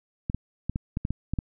clicks, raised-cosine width 5 ms, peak -15 dBFS, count 9, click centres 0.299 / 0.346 / 0.696 / 0.759 / 0.971 / 1.051 / 1.106 / 1.336 / 1.388 s, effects none

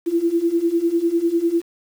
sine beating tone pair, 331.6 / 341.6 Hz, E4 / F4, +10 / -38 cents, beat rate 10 Hz, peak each -21 / -18 dBFS, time 0.06-1.62 s, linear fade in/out 20 ms, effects 7-bit

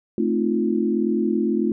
sine chord, F dominant seventh, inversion first, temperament equal, 220 / 261.6 / 311.1 / 349.2 Hz, A3 / C4 / Eb4 / F4, 0 / 0 / 0 / 0 cents, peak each -22 / -26 / -26 / -23 dBFS, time 0.18-1.72 s, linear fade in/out 2 ms, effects none

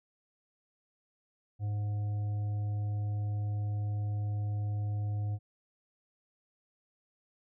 harmonic tone, 103.8 Hz, G#2, in tune, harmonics 1 / 3 / 5 / 7, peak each -30 / -52 / -56 / -52 dBFS, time 1.59-5.39 s, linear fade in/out 50 ms, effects none

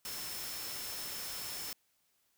sine tone in noise, 5310 Hz, E8, 12 cents sharp, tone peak -46 dBFS, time 0.05-1.73 s, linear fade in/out 2 ms, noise white, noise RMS -42 dBFS, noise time 0.05-1.73 s, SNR -7 dB, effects white hiss -75 dBFS RMS until 2.37 s

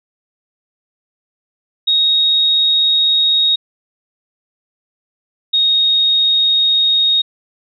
sine tone pair in turn, 3756 / 3734 Hz, A#7 / A#7, +12 / +2 cents, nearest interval unison, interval 10 cents, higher first, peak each -10 dBFS, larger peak neither, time 1.87-3.56 / 5.53-7.22 s, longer neither, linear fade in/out 10 ms, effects none

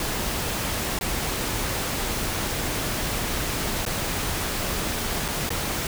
pink noise with dropouts, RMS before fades -27 dBFS, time 0-5.87 s, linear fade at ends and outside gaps 1 ms, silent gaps 0.989-1.01 / 3.852-3.863 / 5.281-5.285 / 5.492-5.504 s, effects none

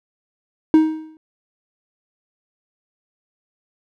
triangle tone with exponential decay, 314.5 Hz, D#4, 19 cents sharp, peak -4 dBFS, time 0.74-1.17 s, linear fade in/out 1 ms, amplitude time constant 92 ms, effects none

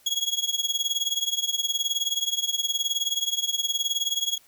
30% pulse tone with tremolo, 3325 Hz, G#7, 1 cent sharp, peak -17 dBFS, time 0.06-4.38 s, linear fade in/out 5 ms, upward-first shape triangle, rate 19 Hz, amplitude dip 95%, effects white hiss -58 dBFS RMS until 4.47 s

